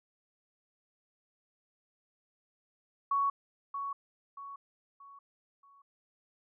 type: tone with echo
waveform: sine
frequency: 1116 Hz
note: C#6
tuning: 11 cents sharp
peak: -26 dBFS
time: 3.11-3.3 s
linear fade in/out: 5 ms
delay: 630 ms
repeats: 4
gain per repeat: -8 dB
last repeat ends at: 5.82 s
effects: none